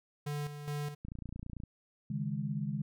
square tone with tremolo, 146.6 Hz, D3, 3 cents flat, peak -35 dBFS, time 0.26-0.95 s, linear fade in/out 10 ms, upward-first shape square, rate 2.4 Hz, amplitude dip 60%
click train, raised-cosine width 5 ms, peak -30 dBFS, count 18, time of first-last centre 1.05-1.636 s, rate 29 Hz
sine chord, C# suspended second, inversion none, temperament equal with one note detuned, 138.59 / 155.56 / 206.2 Hz, C#3 / D#3 / G#3, 0 / 0 / -12 cents, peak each -37 dBFS, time 2.1-2.82 s, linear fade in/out 5 ms
effects none

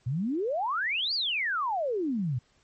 sine exponential two-way sweep, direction up then down, 114.2 to 4876 to 114.2 Hz, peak -26 dBFS, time 0.06-2.39 s, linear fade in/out 10 ms, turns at 1.14 s, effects pink hiss -66 dBFS RMS until 2.63 s + MP3 32 kbps

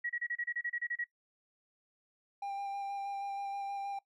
sine tone bursts, 1915 Hz, A#6, 46 cents sharp, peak -33 dBFS, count 12, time 0.04-1.043 s, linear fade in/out 10 ms, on 57 ms, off 29 ms
triangle tone with vibrato, 796 Hz, G5, 26 cents sharp, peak -34 dBFS, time 2.42-3.99 s, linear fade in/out 5 ms, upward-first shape square, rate 6.3 Hz, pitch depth 10 cents each way
effects noise-tail reverb RT60 0.1 s tail -20 dB re dry

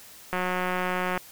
click train, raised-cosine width 0.5 ms, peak -13 dBFS, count 155, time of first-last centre 0.33-1.176 s, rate 182 Hz, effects white hiss -48 dBFS RMS until 1.31 s

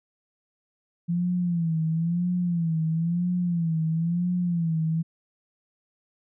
sine tone with vibrato, 169.1 Hz, E3, 44 cents sharp, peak -22 dBFS, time 1.08-5.03 s, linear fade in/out 20 ms, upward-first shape sine, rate 1 Hz, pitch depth 99 cents each way, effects none

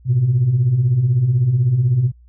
sine beating tone pair, 110 / 126 Hz, A2 / B2, 0 / +35 cents, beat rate 16 Hz, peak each -20 / -12 dBFS, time 0.05-2.12 s, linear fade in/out 50 ms, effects tanh soft clip ceiling -8 dBFS + added 60 Hz sine -44 dBFS peak until 2.28 s

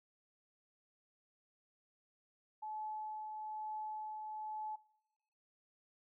sine tone with tremolo, 860 Hz, A5, 40 cents flat, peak -40 dBFS, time 2.62-4.76 s, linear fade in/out 10 ms, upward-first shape triangle, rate 1.1 Hz, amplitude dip 35%, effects noise-tail reverb RT60 1.0 s tail -23 dB re dry

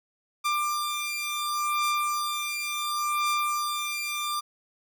sawtooth beating tone pair, 1189 / 1189.7 Hz, D6 / D6, +21 / +22 cents, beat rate 0.7 Hz, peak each -26 / -25 dBFS, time 0.44-4.41 s, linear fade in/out 20 ms, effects none

